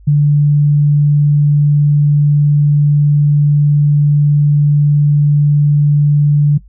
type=tone; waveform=sine; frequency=146.4 Hz; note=D3; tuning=5 cents flat; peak=-6 dBFS; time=0.07-6.58 s; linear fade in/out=10 ms; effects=noise-tail reverb RT60 0.1 s tail -17 dB re dry + added 50 Hz sine -37 dBFS peak until 6.68 s